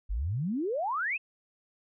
sine exponential sweep, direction up, 43.65 to 2716 Hz, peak -28 dBFS, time 0.09-1.18 s, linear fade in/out 20 ms, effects none

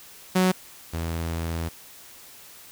sawtooth tone pair in turn, 185 / 82.74 Hz, F#3 / E2, 0 / +7 cents, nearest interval octave + major second, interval 1393 cents, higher first, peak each -14 / -23 dBFS, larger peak first, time 0.35-0.52 / 0.93-1.69 s, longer second, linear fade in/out 10 ms, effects white hiss -47 dBFS RMS until 2.71 s

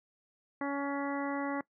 harmonic tone, 281 Hz, C#4, 24 cents sharp, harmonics 1 / 2 / 3 / 4 / 5 / 6 / 7, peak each -34 / -39 / -40 / -41 / -46 / -46 / -44 dBFS, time 0.61-1.61 s, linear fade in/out 2 ms, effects noise-tail reverb RT60 0.1 s tail -21 dB re dry

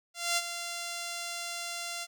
5% pulse tone with ADSR envelope, 690 Hz, F5, 21 cents flat, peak -14 dBFS, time 0.14-2.07 s, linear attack 230 ms, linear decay 39 ms, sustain -10 dB, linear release 41 ms, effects none

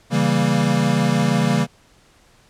square chord, C# diminished seventh, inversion none, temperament equal, 138.59 / 164.81 / 196 / 233.1 Hz, C#3 / E3 / G3 / Bb3, 0 / 0 / 0 / 0 cents, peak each -22 dBFS, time 0.1-1.67 s, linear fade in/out 50 ms, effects pink hiss -54 dBFS RMS until 2.49 s + low-pass 9000 Hz 12 dB/octave

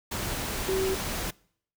sine tone in noise, 381.2 Hz, G4, 48 cents flat, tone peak -25 dBFS, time 0.68-0.95 s, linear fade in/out 10 ms, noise pink, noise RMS -32 dBFS, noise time 0.11-1.31 s, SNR +4 dB, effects noise-tail reverb RT60 0.6 s tail -24 dB re dry

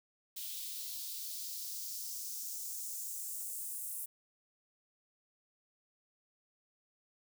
blue noise with high-pass filter sweep, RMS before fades -42 dBFS, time 0.36-4.06 s, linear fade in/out 10 ms, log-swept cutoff 3300 to 9400 Hz, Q 2, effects none

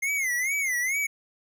square tone with vibrato, 2100 Hz, C7, 6 cents sharp, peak -25 dBFS, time 0.02-1.07 s, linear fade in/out 10 ms, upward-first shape sine, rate 2.3 Hz, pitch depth 150 cents each way, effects none

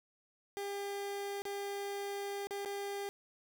30% pulse tone with dropouts, 401.2 Hz, G4, 40 cents sharp, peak -35 dBFS, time 0.57-3.09 s, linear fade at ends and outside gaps 0 ms, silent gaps 1.42-1.453 / 2.47-2.508 / 2.649-2.658 s, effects none

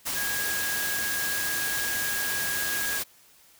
sine tone in noise, 1644 Hz, G#6, 18 cents flat, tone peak -30 dBFS, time 0.15-3 s, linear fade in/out 20 ms, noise white, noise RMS -30 dBFS, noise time 0.05-3.04 s, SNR -3 dB, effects white hiss -57 dBFS RMS until 3.59 s

